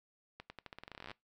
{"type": "accelerating click train", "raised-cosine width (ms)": 0.3, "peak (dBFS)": -30, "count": 20, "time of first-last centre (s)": [0.4, 1.115], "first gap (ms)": 100, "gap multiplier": 0.87, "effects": ["noise-tail reverb RT60 0.2 s tail -22 dB re dry"]}